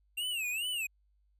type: tone with vibrato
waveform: square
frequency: 2713 Hz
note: E7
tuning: 49 cents sharp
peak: -33 dBFS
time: 0.17-0.87 s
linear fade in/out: 10 ms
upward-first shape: sine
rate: 2.4 Hz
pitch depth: 180 cents each way
effects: added 50 Hz sine -67 dBFS peak until 1.39 s